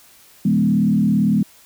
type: tone with frequency modulation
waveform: sine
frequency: 207.6 Hz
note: G#3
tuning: in tune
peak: -13 dBFS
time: 0.45-1.43 s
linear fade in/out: 5 ms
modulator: 37.8 Hz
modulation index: 1.2
effects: white hiss -49 dBFS RMS until 1.65 s